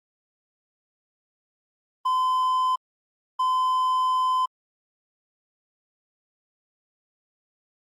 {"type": "tone bursts at uneven times", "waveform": "triangle", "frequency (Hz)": 1023, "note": "C6", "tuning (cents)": -39, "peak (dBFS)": -18, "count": 2, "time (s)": [[2.05, 2.76], [3.39, 4.46]], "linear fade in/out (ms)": 10, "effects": ["Opus 32 kbps"]}